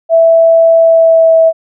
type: tone with pitch glide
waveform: sine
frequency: 659.3 to 651.4 Hz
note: E5 to E5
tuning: 0 to -21 cents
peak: -3 dBFS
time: 0.09-1.53 s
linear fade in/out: 50 ms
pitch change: -21 cents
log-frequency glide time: 0.78-1.37 s
effects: none